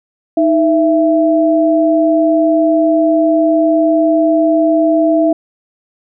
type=tone pair together; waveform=sine; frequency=314.5 / 664.9 Hz; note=D#4 / E5; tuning=+19 / +15 cents; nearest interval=octave + minor second; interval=1296 cents; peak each=-11 dBFS; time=0.37-5.33 s; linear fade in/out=5 ms; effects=none